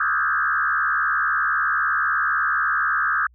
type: tone with frequency modulation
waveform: sine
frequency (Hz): 1434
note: F6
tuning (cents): +45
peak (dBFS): -18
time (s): 0-3.27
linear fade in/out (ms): 5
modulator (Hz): 71.9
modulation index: 3.4
effects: added 60 Hz sine -51 dBFS peak until 3.34 s